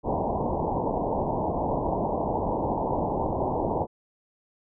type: low-pass noise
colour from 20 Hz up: white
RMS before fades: -27 dBFS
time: 0.03-3.87 s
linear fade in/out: 50 ms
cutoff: 970 Hz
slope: 96 dB/octave
effects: none